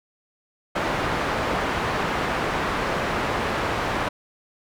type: low-pass noise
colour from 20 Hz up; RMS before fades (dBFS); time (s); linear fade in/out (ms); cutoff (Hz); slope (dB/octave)
white; -25; 0.75-4.09; 10; 1400; 12
effects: none